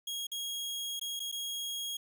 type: tone with dropouts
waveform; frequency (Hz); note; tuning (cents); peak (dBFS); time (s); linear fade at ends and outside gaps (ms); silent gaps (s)
sawtooth; 3286; G#7; -19; -32; 0.07-1.97; 5; 0.269-0.316 / 0.996-1.013 / 1.195-1.201 / 1.316-1.324
effects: none